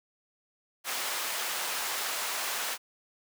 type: high-pass noise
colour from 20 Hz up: pink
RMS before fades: -33 dBFS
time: 0.84-2.78 s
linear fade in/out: 50 ms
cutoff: 850 Hz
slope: 12 dB/octave
effects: none